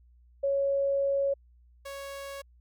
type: tone pair in turn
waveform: sine / sawtooth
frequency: 554.4 / 554.4 Hz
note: C#5 / C#5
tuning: 0 / 0 cents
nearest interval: unison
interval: 0 cents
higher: neither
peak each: -24 / -34 dBFS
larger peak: first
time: 0.43-1.34 / 1.85-2.42 s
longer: first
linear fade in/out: 10 ms
effects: added 60 Hz sine -56 dBFS peak until 2.6 s